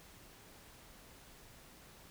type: silence
effects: pink hiss -58 dBFS RMS until 2.1 s